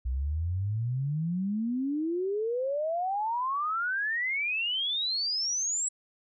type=exponential sweep; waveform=sine; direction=up; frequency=60.5 to 7890 Hz; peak=-27 dBFS; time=0.05-5.89 s; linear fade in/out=10 ms; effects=none